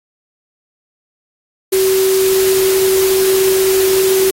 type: tone in noise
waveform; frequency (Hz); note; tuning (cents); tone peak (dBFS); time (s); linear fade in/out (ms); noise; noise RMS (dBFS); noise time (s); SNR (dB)
sine; 381.3; G4; -48; -10; 1.72-4.31; 10; white; -20; 1.72-4.31; +7
effects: AAC 48 kbps